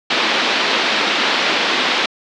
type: band-pass noise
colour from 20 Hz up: white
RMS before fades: -17 dBFS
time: 0.1-2.06 s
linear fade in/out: 5 ms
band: 220 to 4000 Hz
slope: 24 dB/octave
effects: low-pass 7000 Hz 12 dB/octave